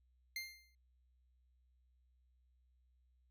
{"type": "tone with exponential decay", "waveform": "25% pulse", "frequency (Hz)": 2101, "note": "C7", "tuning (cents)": 7, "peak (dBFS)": -35, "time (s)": [0.36, 0.75], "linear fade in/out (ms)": 2, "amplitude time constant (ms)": 84, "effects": ["added 62 Hz sine -70 dBFS peak until 3.3 s"]}